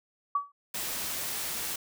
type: tone with exponential decay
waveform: sine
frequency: 1141 Hz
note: C#6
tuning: 50 cents sharp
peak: -21 dBFS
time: 0.35-0.52 s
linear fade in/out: 5 ms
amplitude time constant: 35 ms
type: noise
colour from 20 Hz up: white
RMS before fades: -34 dBFS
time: 0.74-1.76 s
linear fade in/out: 5 ms
effects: none